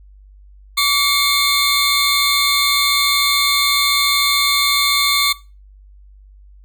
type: tone cluster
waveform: 40% pulse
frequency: 1146 / 2171 / 3572 / 4156 Hz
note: D6 / C#7 / A7 / C8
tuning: -43 / -37 / +25 / -12 cents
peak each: -18 dBFS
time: 0.77-5.33 s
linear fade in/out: 10 ms
effects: noise-tail reverb RT60 0.3 s tail -19 dB re dry + added 49 Hz sine -41 dBFS peak until 6.64 s